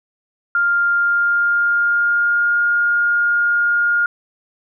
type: tone with pitch glide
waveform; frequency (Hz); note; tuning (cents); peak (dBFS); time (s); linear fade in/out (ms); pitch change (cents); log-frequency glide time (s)
sine; 1400 to 1418.7; F6 to F6; +4 to +27; -13; 0.55-4.06; 2; +23; 0.94-2.59
effects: none